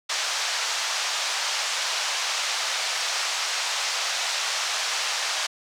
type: band-pass noise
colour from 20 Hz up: white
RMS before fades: -27 dBFS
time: 0.09-5.47 s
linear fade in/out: 10 ms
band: 640 to 6300 Hz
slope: 24 dB/octave
effects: none